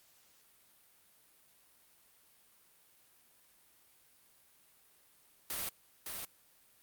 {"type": "noise with echo", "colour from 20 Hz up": "white", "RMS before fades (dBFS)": -38, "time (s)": [5.5, 5.69], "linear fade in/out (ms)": 2, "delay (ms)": 560, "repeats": 1, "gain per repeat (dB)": -4, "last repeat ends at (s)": 6.25, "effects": ["white hiss -66 dBFS RMS until 6.82 s", "Opus 48 kbps"]}